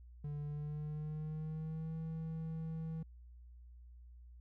triangle tone with pitch glide, 146.83 to 161.05 Hz, D3 to E3, 0 to -40 cents, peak -37 dBFS, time 0.24-3.03 s, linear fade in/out 5 ms, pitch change +160 cents, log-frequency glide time 0.42-1.95 s, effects added 60 Hz sine -53 dBFS peak until 4.4 s

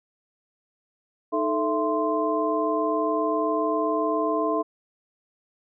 sine tone cluster, 310.1 / 437.5 / 667 / 1042 Hz, D#4 / A4 / E5 / C6, -6 / -10 / +20 / -7 cents, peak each -27 dBFS, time 1.32-4.63 s, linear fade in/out 20 ms, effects none

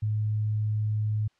sine tone, 106.9 Hz, A2, 49 cents flat, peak -24 dBFS, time 0.02-1.28 s, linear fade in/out 10 ms, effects white hiss -69 dBFS RMS until 1.39 s + low-pass 4000 Hz 12 dB/octave

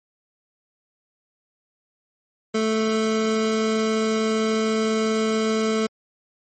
square tone pair together, 219.8 / 439.5 Hz, A3 / A4, -2 / -2 cents, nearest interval octave, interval 1200 cents, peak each -23 dBFS, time 2.54-5.87 s, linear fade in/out 10 ms, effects MP3 32 kbps

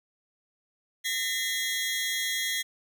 sawtooth tone cluster, 1832 / 2024 / 3305 Hz, A#6 / B6 / G#7, -31 / +42 / -9 cents, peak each -31 / -28 / -28 dBFS, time 1.04-2.63 s, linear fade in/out 20 ms, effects none

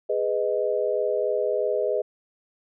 sine chord, G# minor, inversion none, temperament just, 415.3 / 498.4 / 623 Hz, G#4 / B4 / D#5, 0 / +16 / +2 cents, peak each -26 dBFS, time 0.09-2.02 s, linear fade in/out 10 ms, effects none

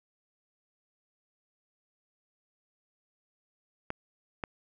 clicks, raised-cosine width 0.5 ms, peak -18 dBFS, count 2, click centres 3.904 / 4.438 s, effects none

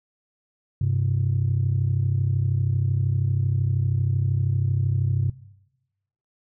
sine tone pair together, 98 / 130.81 Hz, G2 / C3, 0 / 0 cents, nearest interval perfect fourth, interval 500 cents, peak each -21 dBFS, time 0.81-5.3 s, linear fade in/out 5 ms, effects noise-tail reverb RT60 1.0 s tail -21 dB re dry + tanh soft clip ceiling -14 dBFS

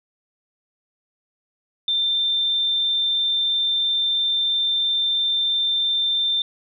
sine tone, 3577 Hz, A7, 28 cents sharp, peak -18 dBFS, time 1.88-6.42 s, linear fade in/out 2 ms, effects none

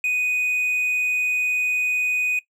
triangle tone, 2489 Hz, D#7, in tune, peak -18 dBFS, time 0.04-2.39 s, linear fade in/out 2 ms, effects noise-tail reverb RT60 0.1 s tail -18 dB re dry

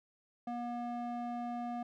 square tone with band-pass filter, 240 Hz, B3, 49 cents flat, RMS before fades -39 dBFS, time 0.47-1.83 s, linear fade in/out 5 ms, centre 540 Hz, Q 9.7, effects none

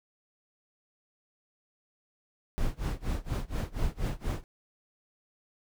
brown noise with tremolo, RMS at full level -28 dBFS, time 2.58-4.44 s, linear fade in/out 0 ms, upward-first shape sine, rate 4.2 Hz, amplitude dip 95%, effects none

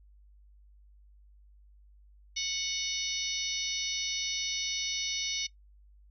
harmonic tone with a mistuned harmonic, 737 Hz, F#5, 7 cents flat, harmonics 3 / 4 / 5 / 6 / 7 / 8, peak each -38 / -39 / -36 / -40 / -39 / -37 dBFS, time 2.36-5.47 s, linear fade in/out 10 ms, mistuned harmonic 7, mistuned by +45 cents, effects noise-tail reverb RT60 0.1 s tail -18 dB re dry + added 50 Hz sine -55 dBFS peak until 6.1 s

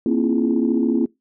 sine tone cluster, 234.5 / 268.1 / 323.9 / 339.4 / 417 Hz, A#3 / C4 / E4 / F4 / G#4, +11 / +42 / -30 / -49 / +7 cents, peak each -19 / -20 / -26 / -22 / -28 dBFS, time 0.06-1.06 s, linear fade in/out 2 ms, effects noise-tail reverb RT60 0.2 s tail -23 dB re dry + tanh soft clip ceiling -7 dBFS

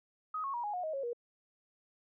sine tone with pitch steps, 1259 / 1096 / 954.1 / 830.6 / 723.1 / 629.5 / 548 / 477.1 Hz, D#6 / C#6 / A#5 / G#5 / F#5 / D#5 / C#5 / A#4, +20 / -20 / +40 / 0 / -40 / +20 / -20 / +40 cents, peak -34 dBFS, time 0.34-1.132 s, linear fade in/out 5 ms, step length 99 ms, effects none

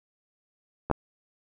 clicks, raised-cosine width 1 ms, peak -17 / -6 dBFS, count 2, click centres 0.9 / 0.913 s, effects none

